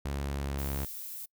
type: tone with pitch glide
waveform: sawtooth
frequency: 69.9 to 69.42 Hz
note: C#2 to C#2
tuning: +15 to +3 cents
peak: -28 dBFS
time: 0.05-0.85 s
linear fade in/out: 5 ms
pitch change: -12 cents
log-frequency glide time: 0.41-0.47 s
type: noise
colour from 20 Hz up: violet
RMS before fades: -41 dBFS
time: 0.58-1.26 s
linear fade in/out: 10 ms
effects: noise-tail reverb RT60 0.1 s tail -26 dB re dry